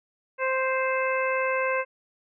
harmonic tone, 523.3 Hz, C5, in tune, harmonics 1 / 2 / 3 / 4 / 5, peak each -26 / -29 / -31 / -32 / -33 dBFS, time 0.38-1.85 s, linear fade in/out 50 ms, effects none

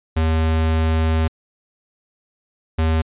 square tone bursts at uneven times, 80.1 Hz, E2, 49 cents flat, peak -16 dBFS, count 2, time 0.16-1.28 / 2.78-3.02 s, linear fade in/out 10 ms, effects resampled to 8000 Hz

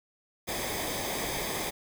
pink noise with comb filter, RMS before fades -33 dBFS, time 0.47-1.71 s, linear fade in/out 20 ms, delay 0.71 ms, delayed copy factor -0.65, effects none

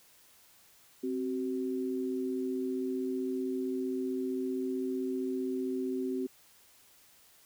sine tone pair together, 261.6 / 377.1 Hz, C4 / F#4, 0 / +33 cents, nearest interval tritone, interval 633 cents, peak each -33 / -34 dBFS, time 1.03-6.27 s, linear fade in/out 10 ms, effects white hiss -61 dBFS RMS until 7.45 s

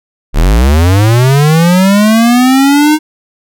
square linear sweep, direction up, 32.7 to 311.1 Hz, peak -5 dBFS, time 0.33-2.99 s, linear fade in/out 50 ms, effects none

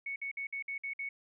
sine tone bursts, 2217 Hz, C#7, in tune, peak -35 dBFS, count 7, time 0.06-1.09 s, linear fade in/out 5 ms, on 100 ms, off 55 ms, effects none

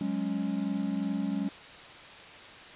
triangle chord, F# suspended second, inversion none, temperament equal, 185 / 207.7 / 277.2 Hz, F#3 / G#3 / C#4, 0 / 0 / 0 cents, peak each -32 / -30 / -31 dBFS, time 0.01-1.49 s, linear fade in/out 2 ms, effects white hiss -47 dBFS RMS until 2.75 s + resampled to 8000 Hz

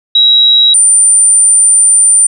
sine tone pair in turn, 3860 / 9107 Hz, B7 / C#9, -40 / +46 cents, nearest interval octave + minor third, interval 1486 cents, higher second, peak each -3 dBFS, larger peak neither, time 0.15-0.74 / 0.74-2.27 s, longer second, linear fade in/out 5 ms, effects none

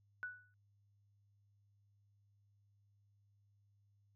sine tone with exponential decay, 1480 Hz, F#6, in tune, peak -38 dBFS, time 0.23-0.54 s, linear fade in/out 0 ms, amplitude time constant 66 ms, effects added 101 Hz sine -70 dBFS peak until 4.15 s

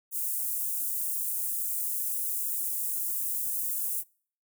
white high-pass noise, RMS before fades -31 dBFS, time 0.11-4.04 s, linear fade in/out 50 ms, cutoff 8900 Hz, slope 24 dB/octave, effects noise-tail reverb RT60 0.5 s tail -26 dB re dry

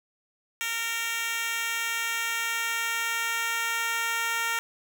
10% pulse tone with high-pass filter sweep, 460.8 Hz, A#4, 20 cents flat, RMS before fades -29 dBFS, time 0.61-4.59 s, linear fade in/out 0 ms, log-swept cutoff 2100 to 1200 Hz, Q 0.94, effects none

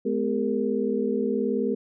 sine tone cluster, 213.2 / 252.1 / 403.2 / 463.6 Hz, G#3 / B3 / G4 / A#4, +46 / +36 / +49 / -10 cents, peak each -28 dBFS, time 0.05-1.75 s, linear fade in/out 10 ms, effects none

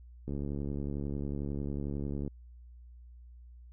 click train, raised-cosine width 3 ms, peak -24 dBFS, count 143, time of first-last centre 0.28-2.277 s, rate 71.1 Hz, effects added 60 Hz sine -49 dBFS peak until 3.72 s

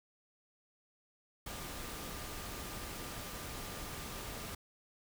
sine tone in noise, 1200 Hz, D6, 37 cents sharp, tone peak -55 dBFS, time 1.46-4.55 s, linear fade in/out 5 ms, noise pink, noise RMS -44 dBFS, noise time 1.46-4.55 s, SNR -14 dB, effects none

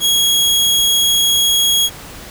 sawtooth tone, 3311 Hz, G#7, 6 cents flat, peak -8 dBFS, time 0-1.9 s, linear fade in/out 50 ms, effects pink hiss -34 dBFS RMS until 2.3 s

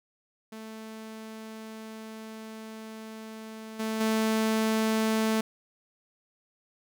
sawtooth tone with level steps, 220.2 Hz, A3, 2 cents sharp, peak -36 / -25 / -20 dBFS, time 0.52-5.41 s, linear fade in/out 5 ms, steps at 3.79 / 4 s, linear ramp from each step 10 ms, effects none

